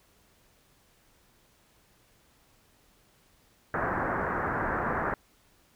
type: low-pass noise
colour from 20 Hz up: white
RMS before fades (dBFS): -30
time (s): 3.74-5.14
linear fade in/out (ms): 2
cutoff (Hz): 1700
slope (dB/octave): 48
effects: pink hiss -64 dBFS RMS until 5.75 s